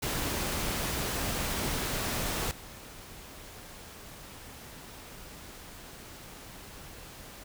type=noise with level steps; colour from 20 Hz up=pink; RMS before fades=-32 / -47 dBFS; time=0.02-7.44 s; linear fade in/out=10 ms; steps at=2.51 s; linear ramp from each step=2 ms; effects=none